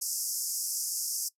pink band-pass noise, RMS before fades -33 dBFS, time 0.01-1.29 s, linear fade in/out 10 ms, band 5000 to 14000 Hz, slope 96 dB/octave, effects noise-tail reverb RT60 0.1 s tail -20 dB re dry

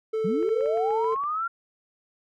triangle tone with pitch glide, 440 to 445.1 Hz, A4 to A4, 0 to +20 cents, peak -22 dBFS, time 0.13-1.15 s, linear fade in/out 10 ms, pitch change +20 cents, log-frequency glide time 0.4-0.48 s
sine linear sweep, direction up, 160.9 to 1396.9 Hz, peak -25 dBFS, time 0.24-1.48 s, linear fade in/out 10 ms
clicks, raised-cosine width 0.5 ms, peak -31 dBFS, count 10, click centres 0.428 / 0.491 / 0.608 / 0.659 / 0.774 / 0.907 / 1.044 / 1.125 / 1.161 / 1.237 s
effects none

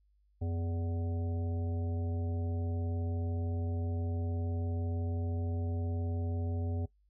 harmonic tone with a mistuned harmonic, 83 Hz, E2, 12 cents sharp, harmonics 1 / 3 / 5 / 7 / 9, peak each -32 / -42 / -46 / -49 / -51 dBFS, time 0.41-6.86 s, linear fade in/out 10 ms, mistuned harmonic 1, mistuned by +130 cents, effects noise-tail reverb RT60 0.1 s tail -17 dB re dry + added 50 Hz sine -66 dBFS peak until 7.09 s

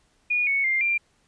sine tone with pitch steps, 2446 / 2215 / 2105 / 2378 Hz, D#7 / C#7 / C7 / D7, -30 / -2 / +10 / +21 cents, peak -20 dBFS, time 0.3-0.98 s, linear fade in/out 10 ms, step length 170 ms, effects pink hiss -65 dBFS RMS until 1.27 s + resampled to 22050 Hz

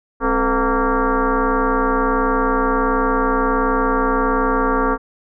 sine tone with frequency modulation, 441.3 Hz, A4, 5 cents sharp, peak -14 dBFS, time 0.2-4.98 s, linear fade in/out 50 ms, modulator 236 Hz, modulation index 4.1, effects none

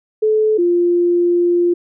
sine tone pair in turn, 432.3 / 348.9 Hz, A4 / F4, -31 / -2 cents, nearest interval major third, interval 371 cents, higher first, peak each -11 dBFS, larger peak neither, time 0.22-0.58 / 0.58-1.74 s, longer second, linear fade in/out 10 ms, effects none

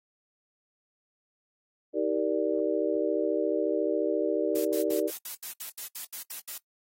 sine chord, Eb major seventh, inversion none, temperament equal with one note detuned, 317.8 / 392 / 466.2 / 587.3 Hz, Eb4 / G4 / Bb4 / D5, +37 / 0 / 0 / 0 cents, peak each -30 dBFS, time 1.93-5.11 s, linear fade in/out 50 ms
blue noise bursts, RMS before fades -37 dBFS, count 12, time 4.55-6.575 s, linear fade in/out 5 ms, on 100 ms, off 75 ms
effects noise-tail reverb RT60 0.1 s tail -22 dB re dry + AAC 48 kbps

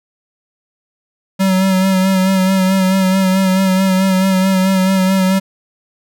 square tone with vibrato, 189.4 Hz, F#3, 41 cents sharp, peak -11 dBFS, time 1.39-5.4 s, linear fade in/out 20 ms, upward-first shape sine, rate 4.6 Hz, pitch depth 32 cents each way, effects none

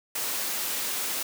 white high-pass noise, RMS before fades -30 dBFS, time 0.15-1.23 s, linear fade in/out 5 ms, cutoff 230 Hz, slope 12 dB/octave, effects none

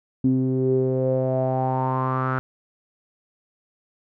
sawtooth tone with low-pass filter sweep, 130 Hz, C3, 11 cents flat, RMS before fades -22 dBFS, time 0.24-2.39 s, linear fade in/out 0 ms, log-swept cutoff 270 to 1400 Hz, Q 6.9, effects none

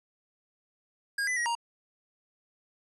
square tone with pitch steps, 1627 / 2001 / 1898 / 937 Hz, G#6 / B6 / A#6 / A#5, -36 / +22 / +31 / +9 cents, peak -28 dBFS, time 1.18-1.552 s, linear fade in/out 5 ms, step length 93 ms, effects resampled to 24000 Hz + 11-bit

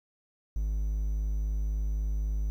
triangle tone, 51.9 Hz, G#1, in tune, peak -25 dBFS, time 0.56-2.5 s, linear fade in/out 0 ms, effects 10-bit

